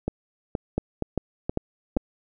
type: two click trains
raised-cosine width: 2 ms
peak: -10 / -12 dBFS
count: 4 / 5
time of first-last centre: 0.78-1.97 / 0.08-1.967 s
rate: 2.52 / 2.12 Hz
effects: none